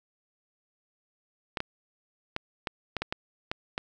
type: clicks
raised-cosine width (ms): 0.3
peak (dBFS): -14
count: 9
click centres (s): 1.572 / 1.604 / 2.364 / 2.672 / 2.967 / 3.02 / 3.125 / 3.515 / 3.779
effects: none